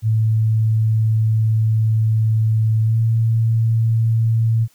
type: tone with pitch glide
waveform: sine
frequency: 110.3 to 113.2 Hz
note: A2 to A2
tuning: +5 to +50 cents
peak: -13 dBFS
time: 0.02-4.68 s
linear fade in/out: 50 ms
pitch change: +45 cents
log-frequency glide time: 2.83-2.98 s
effects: white hiss -56 dBFS RMS until 4.74 s